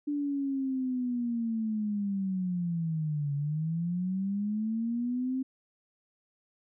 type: linear two-way sweep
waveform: sine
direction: down then up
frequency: 293.7 to 141.1 to 264.4 Hz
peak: -28 dBFS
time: 0.07-5.43 s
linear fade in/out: 10 ms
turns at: 3.34 s
effects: none